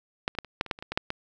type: clicks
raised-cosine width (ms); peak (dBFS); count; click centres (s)
0.3; -10 / -29 / -10 / -30 / -8 / -25 / -10 / -27 / -21 / -16 / -7 / -14; 12; 0.279 / 0.351 / 0.387 / 0.447 / 0.611 / 0.663 / 0.712 / 0.789 / 0.825 / 0.92 / 0.975 / 1.104
effects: none